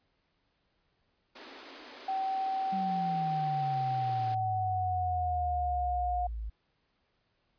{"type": "high-pass noise", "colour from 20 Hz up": "pink", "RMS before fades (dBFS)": -48, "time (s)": [1.35, 4.35], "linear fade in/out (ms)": 10, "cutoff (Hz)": 240, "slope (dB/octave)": 96}
{"type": "tone with pitch glide", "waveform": "sine", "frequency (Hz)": [768, 716.6], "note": ["G5", "F5"], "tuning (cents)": [-36, 44], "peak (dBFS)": -29, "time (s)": [2.08, 6.27], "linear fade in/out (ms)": 5, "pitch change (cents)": -120, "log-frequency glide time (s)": [4.02, 5.44]}
{"type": "exponential sweep", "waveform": "sine", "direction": "down", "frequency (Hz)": [194.7, 52.8], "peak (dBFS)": -34, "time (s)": [2.72, 6.5], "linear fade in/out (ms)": 10}
{"effects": ["pink hiss -75 dBFS RMS until 7.58 s", "resampled to 11025 Hz"]}